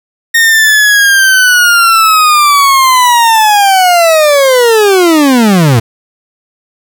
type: linear sweep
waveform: 40% pulse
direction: down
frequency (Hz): 1853 to 107.7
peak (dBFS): -3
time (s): 0.34-5.8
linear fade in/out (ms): 10
effects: 7-bit